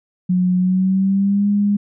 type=tone with pitch glide; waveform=sine; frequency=181.7 to 204 Hz; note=F#3 to G#3; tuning=-31 to -31 cents; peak=-13 dBFS; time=0.29-1.77 s; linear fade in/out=10 ms; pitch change=+200 cents; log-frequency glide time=0.57-1.48 s; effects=none